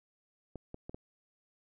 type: clicks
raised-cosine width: 2 ms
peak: -29 dBFS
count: 4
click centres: 0.557 / 0.744 / 0.895 / 0.945 s
effects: none